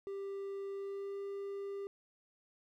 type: tone with pitch glide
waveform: triangle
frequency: 394.5 to 397.7 Hz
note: G4 to G4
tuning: +11 to +25 cents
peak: -37 dBFS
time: 0.07-1.87 s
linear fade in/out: 0 ms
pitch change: +14 cents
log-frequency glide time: 0.73-1.19 s
effects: 13-bit